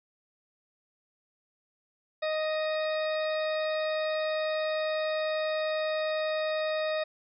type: harmonic tone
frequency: 622.3 Hz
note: D#5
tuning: in tune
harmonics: 1 / 2 / 3 / 4 / 6 / 7 / 8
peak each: -28 / -39 / -38 / -42 / -40 / -50 / -49 dBFS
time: 2.22-7.04 s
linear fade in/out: 10 ms
effects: none